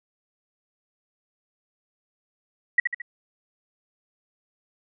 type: tone with echo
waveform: sine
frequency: 1927 Hz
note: B6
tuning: 43 cents flat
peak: -13 dBFS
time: 2.78-2.8 s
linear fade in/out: 5 ms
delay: 73 ms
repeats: 3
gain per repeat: -6 dB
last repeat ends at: 3.019 s
effects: none